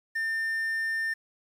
triangle tone with quantisation, 1800 Hz, A6, 39 cents sharp, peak -25 dBFS, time 0.15-1.14 s, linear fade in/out 10 ms, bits 9, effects none

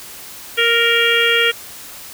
harmonic tone, 466.2 Hz, A#4, in tune, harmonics 1 / 3 / 4 / 5 / 6 / 7, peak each -19 / -19 / -19 / -19 / -19 / -19 dBFS, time 0.57-1.52 s, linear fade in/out 20 ms, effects white hiss -35 dBFS RMS until 2.13 s

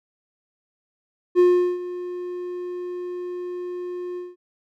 triangle tone with ADSR envelope, 357.2 Hz, F4, 39 cents sharp, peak -9 dBFS, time 1.35-4.36 s, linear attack 41 ms, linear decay 390 ms, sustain -17 dB, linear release 190 ms, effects none

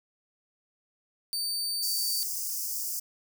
sawtooth tone, 4595 Hz, D8, 39 cents flat, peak -26 dBFS, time 1.33-2.23 s, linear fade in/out 0 ms
white high-pass noise, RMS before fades -33 dBFS, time 1.82-3 s, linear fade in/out 10 ms, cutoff 4800 Hz, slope 96 dB/octave
effects none

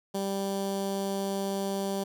15% pulse tone with notch filter, 196.2 Hz, G3, 2 cents sharp, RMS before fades -31 dBFS, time 0.14-2.04 s, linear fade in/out 10 ms, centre 2000 Hz, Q 1.1, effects none

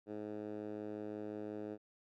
10% pulse tone with band-pass filter, 105.6 Hz, G#2, 29 cents sharp, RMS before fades -44 dBFS, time 0.06-1.78 s, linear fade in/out 50 ms, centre 370 Hz, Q 1.4, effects none

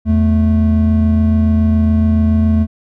triangle tone pair together, 82 / 218.9 Hz, E2 / A3, -9 / -9 cents, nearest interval octave + perfect fourth, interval 1700 cents, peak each -10 dBFS, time 0.05-2.67 s, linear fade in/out 50 ms, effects none

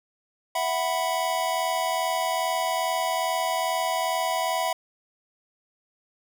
square chord, E suspended second, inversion none, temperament just, 659.3 / 741.7 / 988.9 Hz, E5 / F#5 / B5, 0 / +4 / +2 cents, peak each -29 dBFS, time 0.55-4.73 s, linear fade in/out 5 ms, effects none

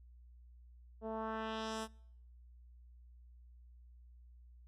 10% pulse tone with low-pass filter sweep, 220.9 Hz, A3, 7 cents sharp, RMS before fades -41 dBFS, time 1.01-1.88 s, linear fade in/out 50 ms, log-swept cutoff 520 to 11000 Hz, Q 1.4, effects noise-tail reverb RT60 0.7 s tail -25 dB re dry + added 60 Hz sine -56 dBFS peak until 4.67 s

